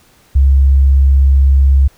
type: tone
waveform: sine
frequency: 68 Hz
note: C#2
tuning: 33 cents flat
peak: -5 dBFS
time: 0.35-1.88 s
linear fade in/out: 10 ms
effects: pink hiss -49 dBFS RMS until 1.97 s